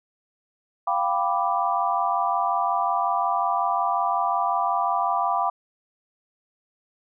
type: chord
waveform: sine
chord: G dominant seventh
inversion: third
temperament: equal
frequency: 698.5 / 784 / 987.8 / 1174.7 Hz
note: F5 / G5 / B5 / D6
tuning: 0 / 0 / 0 / 0 cents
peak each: -26 dBFS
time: 0.87-5.5 s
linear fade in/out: 5 ms
effects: none